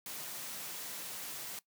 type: high-pass noise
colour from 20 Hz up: white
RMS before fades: -43 dBFS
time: 0.06-1.59 s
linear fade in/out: 2 ms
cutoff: 110 Hz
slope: 96 dB/octave
effects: noise-tail reverb RT60 0.1 s tail -19 dB re dry